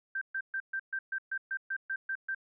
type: tone bursts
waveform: sine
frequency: 1568 Hz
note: G6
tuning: in tune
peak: -31 dBFS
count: 12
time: 0.15-2.348 s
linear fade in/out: 5 ms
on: 64 ms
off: 130 ms
effects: none